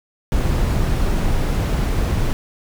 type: noise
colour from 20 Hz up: brown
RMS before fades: -18 dBFS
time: 0.32-2.33 s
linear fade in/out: 0 ms
effects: none